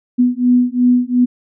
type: beating tone pair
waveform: sine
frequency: 245.7 / 248.5 Hz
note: B3 / B3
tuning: -9 / +11 cents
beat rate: 2.8 Hz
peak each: -13 dBFS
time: 0.18-1.26 s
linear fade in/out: 20 ms
effects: none